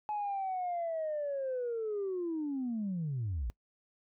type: linear sweep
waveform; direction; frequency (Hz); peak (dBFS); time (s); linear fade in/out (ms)
sine; down; 851 to 50.3; -31; 0.09-3.5; 0
effects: noise-tail reverb RT60 0.1 s tail -24 dB re dry + tanh soft clip ceiling -29 dBFS